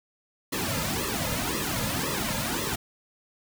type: noise with flanger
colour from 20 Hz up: pink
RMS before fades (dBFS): -29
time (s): 0.52-2.76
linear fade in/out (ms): 10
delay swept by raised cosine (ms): 1.3 to 2.7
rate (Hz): 1.9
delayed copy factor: -1
effects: none